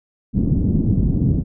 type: low-pass noise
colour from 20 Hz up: white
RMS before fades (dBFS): -17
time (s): 0.33-1.44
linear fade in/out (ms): 50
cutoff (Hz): 240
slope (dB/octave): 24
effects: none